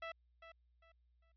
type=tone with echo; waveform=15% pulse; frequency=660 Hz; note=E5; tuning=2 cents sharp; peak=-37 dBFS; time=0.02-0.12 s; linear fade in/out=5 ms; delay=400 ms; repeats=3; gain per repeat=-11 dB; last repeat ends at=1.32 s; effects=added 60 Hz sine -70 dBFS peak until 1.36 s + resampled to 11025 Hz